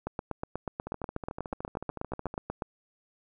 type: two click trains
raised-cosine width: 1 ms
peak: -18 / -23 dBFS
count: 22 / 21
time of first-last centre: 0.07-2.622 / 0.87-2.341 s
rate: 8.23 / 13.6 Hz
effects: none